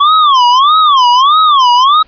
square tone with vibrato, 1108.7 Hz, C#6, in tune, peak -5 dBFS, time 0-2.03 s, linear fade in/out 10 ms, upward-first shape sine, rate 1.6 Hz, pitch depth 240 cents each way, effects pink hiss -47 dBFS RMS until 2.07 s + resampled to 11025 Hz

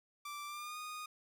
sawtooth tone with pitch glide, 1172 to 1233.1 Hz, D6 to D#6, -4 to -16 cents, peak -39 dBFS, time 0.25-1.06 s, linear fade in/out 5 ms, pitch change +88 cents, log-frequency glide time 0.46-0.78 s, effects none

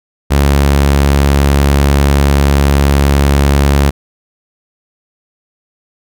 sawtooth tone, 70.3 Hz, C#2, 25 cents sharp, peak -3 dBFS, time 0.3-3.91 s, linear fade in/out 20 ms, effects none

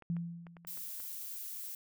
clicks, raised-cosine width 0.5 ms, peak -38 dBFS, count 7, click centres 0.023 / 0.167 / 0.468 / 0.568 / 0.649 / 0.774 / 1.001 s
sine tone with exponential decay, 170 Hz, F3, 46 cents flat, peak -30 dBFS, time 0.1-0.89 s, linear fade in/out 0 ms, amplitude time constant 170 ms
violet noise, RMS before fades -43 dBFS, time 0.67-1.75 s, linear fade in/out 2 ms
effects none

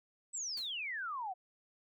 sine exponential sweep, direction down, 8100 to 710 Hz, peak -37 dBFS, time 0.33-1.34 s, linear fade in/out 20 ms
white noise with exponential decay, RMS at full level -49 dBFS, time 0.57-0.77 s, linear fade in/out 2 ms, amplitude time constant 42 ms
effects none

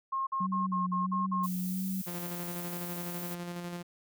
sine tone bursts, 1073 Hz, C6, 43 cents sharp, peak -29 dBFS, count 7, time 0.12-1.464 s, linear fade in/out 10 ms, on 150 ms, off 49 ms
sine tone with vibrato, 186.1 Hz, F#3, 10 cents sharp, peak -31 dBFS, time 0.4-2.02 s, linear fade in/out 10 ms, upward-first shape sine, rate 1.5 Hz, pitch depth 39 cents each way
violet noise, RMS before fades -42 dBFS, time 1.43-3.35 s, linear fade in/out 10 ms
sawtooth tone with tremolo, 174.61 Hz, F3, in tune, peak -32 dBFS, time 2.06-3.83 s, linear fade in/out 20 ms, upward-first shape square, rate 12 Hz, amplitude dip 30%
effects none

